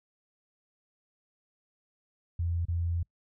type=tone with dropouts; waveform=sine; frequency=85.2 Hz; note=F2; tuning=42 cents flat; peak=-27 dBFS; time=2.39-3.03 s; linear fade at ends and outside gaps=5 ms; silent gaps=2.653-2.684 s; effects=noise-tail reverb RT60 0.1 s tail -26 dB re dry